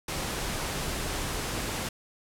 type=noise; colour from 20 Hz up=pink; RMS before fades=-32 dBFS; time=0.08-1.89 s; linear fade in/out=5 ms; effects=low-pass 12000 Hz 12 dB/octave